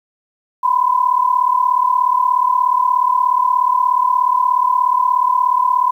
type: tone pair together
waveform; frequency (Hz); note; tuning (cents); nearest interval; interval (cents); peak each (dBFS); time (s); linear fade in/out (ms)
sine; 987.8 / 1024.6; B5 / C6; 0 / -37; minor second; 63; -14 / -15; 0.63-5.91; 10
effects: 8-bit